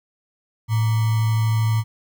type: tone with sample-and-hold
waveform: sine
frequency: 110.9 Hz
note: A2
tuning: 14 cents sharp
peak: -16 dBFS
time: 0.68-1.84 s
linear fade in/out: 50 ms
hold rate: 1050 Hz
effects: none